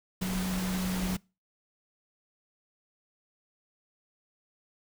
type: tone in noise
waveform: sine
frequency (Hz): 185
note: F#3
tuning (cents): 0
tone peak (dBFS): -29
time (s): 0.21-1.17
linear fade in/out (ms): 10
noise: pink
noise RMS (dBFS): -36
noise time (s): 0.21-1.17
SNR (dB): +4
effects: noise-tail reverb RT60 0.3 s tail -25 dB re dry